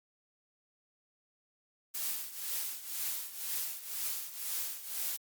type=noise with tremolo; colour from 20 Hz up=blue; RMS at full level=-34 dBFS; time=1.94-5.17 s; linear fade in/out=10 ms; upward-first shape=triangle; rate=2 Hz; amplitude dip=80%; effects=Opus 48 kbps